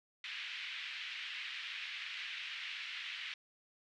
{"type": "band-pass noise", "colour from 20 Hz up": "pink", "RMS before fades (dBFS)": -44, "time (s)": [0.24, 3.34], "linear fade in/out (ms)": 2, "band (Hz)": [2000, 3400], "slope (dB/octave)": 24, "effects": []}